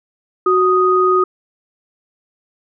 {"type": "tone pair together", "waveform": "sine", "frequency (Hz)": [370.4, 1244.5], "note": ["F#4", "D#6"], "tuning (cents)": [2, 0], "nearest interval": "octave + major sixth", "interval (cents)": 2098, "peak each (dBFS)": -13, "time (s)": [0.46, 1.24], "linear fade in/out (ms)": 5, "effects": []}